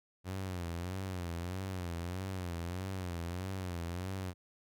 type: tone with vibrato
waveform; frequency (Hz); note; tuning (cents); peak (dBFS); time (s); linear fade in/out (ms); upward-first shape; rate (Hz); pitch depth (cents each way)
sawtooth; 90; F#2; -47; -33; 0.24-4.34; 50; sine; 1.6; 110
effects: none